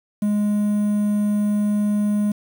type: tone with quantisation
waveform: triangle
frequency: 207.7 Hz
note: G#3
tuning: in tune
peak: -15 dBFS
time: 0.22-2.32 s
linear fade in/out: 5 ms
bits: 7
effects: none